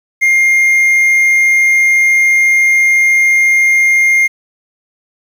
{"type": "tone", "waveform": "triangle", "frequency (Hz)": 2119, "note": "C7", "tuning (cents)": 21, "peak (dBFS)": -5, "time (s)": [0.21, 4.28], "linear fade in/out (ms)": 20, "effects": ["7-bit"]}